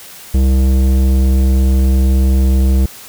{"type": "tone with tanh clipping", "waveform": "sine", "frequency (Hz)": 65.6, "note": "C2", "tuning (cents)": 5, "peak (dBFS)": -10, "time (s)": [0.34, 2.86], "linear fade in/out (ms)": 5, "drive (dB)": 14, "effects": ["white hiss -35 dBFS RMS until 3.08 s"]}